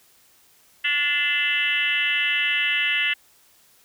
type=tone with frequency modulation; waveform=sine; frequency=2359 Hz; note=D7; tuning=7 cents sharp; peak=-19 dBFS; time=0.84-3.14 s; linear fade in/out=10 ms; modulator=307 Hz; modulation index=2.3; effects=white hiss -57 dBFS RMS until 3.84 s